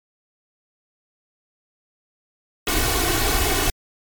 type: noise with comb filter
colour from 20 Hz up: pink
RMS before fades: -20 dBFS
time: 2.67-3.7 s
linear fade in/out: 2 ms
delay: 2.7 ms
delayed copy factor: +0.8
effects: MP3 96 kbps